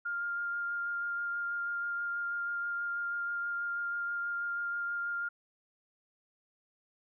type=tone with vibrato; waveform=sine; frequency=1403 Hz; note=F6; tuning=8 cents sharp; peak=-32 dBFS; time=0.05-5.29 s; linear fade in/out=10 ms; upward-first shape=sine; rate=6.2 Hz; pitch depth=11 cents each way; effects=none